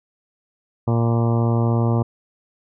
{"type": "harmonic tone with a mistuned harmonic", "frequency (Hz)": 116.54, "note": "A#2", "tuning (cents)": 0, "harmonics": [1, 2, 3, 4, 5, 6, 7, 8, 9, 10], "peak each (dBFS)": [-17, -23, -27, -29, -31, -33, -34, -35, -36, -37], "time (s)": [0.87, 2.03], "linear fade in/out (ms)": 10, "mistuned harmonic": 9, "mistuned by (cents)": -27, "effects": []}